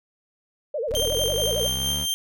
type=tone with vibrato; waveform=sine; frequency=523.3 Hz; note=C5; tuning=in tune; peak=-24 dBFS; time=0.74-1.67 s; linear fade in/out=5 ms; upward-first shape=sine; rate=11 Hz; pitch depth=290 cents each way
type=linear sweep; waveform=20% pulse; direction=up; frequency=32.7 to 77.3 Hz; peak=-25 dBFS; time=0.88-2.07 s; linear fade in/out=50 ms
type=tone with tremolo; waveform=sawtooth; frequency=3161 Hz; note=G7; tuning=14 cents sharp; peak=-19 dBFS; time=0.95-2.14 s; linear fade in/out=0 ms; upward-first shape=triangle; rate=4.5 Hz; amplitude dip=40%
effects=none